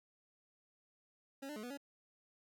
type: tone with pitch steps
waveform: 25% pulse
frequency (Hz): 273.5 / 298 / 213.3 / 245.1 / 280.9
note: C#4 / D4 / G#3 / B3 / C#4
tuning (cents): -23 / +25 / +46 / -13 / +23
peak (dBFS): -40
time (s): 1.42-1.775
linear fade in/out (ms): 10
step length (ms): 71
effects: none